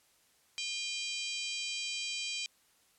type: harmonic tone with a mistuned harmonic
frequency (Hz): 788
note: G5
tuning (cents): +9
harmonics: 3 / 4 / 5 / 6 / 7 / 8 / 9 / 10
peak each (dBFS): -40 / -40 / -44 / -43 / -46 / -48 / -49 / -46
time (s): 0.58-2.46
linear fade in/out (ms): 0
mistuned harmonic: 3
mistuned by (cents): +52
effects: white hiss -68 dBFS RMS until 2.98 s + low-pass 12000 Hz 12 dB/octave